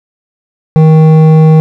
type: tone with hard clipping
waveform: sine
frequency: 157.6 Hz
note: D#3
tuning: 23 cents sharp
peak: -3 dBFS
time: 0.76-1.6 s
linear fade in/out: 0 ms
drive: 10 dB
effects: none